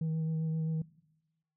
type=tone with vibrato; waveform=sine; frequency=159.7 Hz; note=D#3; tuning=45 cents sharp; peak=-27 dBFS; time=0.01-0.82 s; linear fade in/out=5 ms; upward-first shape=sine; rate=7.6 Hz; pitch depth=15 cents each way; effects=noise-tail reverb RT60 1.0 s tail -21 dB re dry + tanh soft clip ceiling -29 dBFS